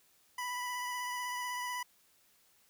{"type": "tone with vibrato", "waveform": "25% pulse", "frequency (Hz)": 987.8, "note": "B5", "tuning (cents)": 0, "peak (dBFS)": -32, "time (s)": [0.38, 1.83], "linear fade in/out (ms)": 5, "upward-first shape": "triangle", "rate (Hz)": 16, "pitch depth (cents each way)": 21, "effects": ["white hiss -68 dBFS RMS until 2.69 s"]}